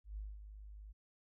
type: tone with ADSR envelope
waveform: sine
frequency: 51.5 Hz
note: G#1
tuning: 14 cents flat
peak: -40 dBFS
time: 0.04-0.93 s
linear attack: 130 ms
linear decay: 210 ms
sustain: -9 dB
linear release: 20 ms
effects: none